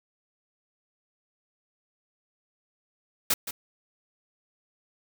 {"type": "noise with echo", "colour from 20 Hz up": "white", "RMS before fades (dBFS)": -23, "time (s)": [3.3, 3.34], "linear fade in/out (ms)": 5, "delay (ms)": 170, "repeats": 1, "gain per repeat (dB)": -11, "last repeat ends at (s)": 3.51, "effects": []}